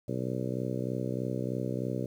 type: harmonic tone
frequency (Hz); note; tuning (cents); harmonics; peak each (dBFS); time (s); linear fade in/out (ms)
63.2; B1; +41; 2 / 3 / 4 / 5 / 6 / 7 / 8 / 9; -35 / -37 / -38 / -39 / -40 / -40 / -41 / -42; 0.08-2.06; 5
effects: 10-bit